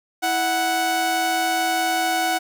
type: tone pair together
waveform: sawtooth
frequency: 328.1 / 741 Hz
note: E4 / F#5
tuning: -8 / +2 cents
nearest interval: octave + major second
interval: 1410 cents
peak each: -24 / -16 dBFS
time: 0.22-2.39 s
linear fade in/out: 20 ms
effects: none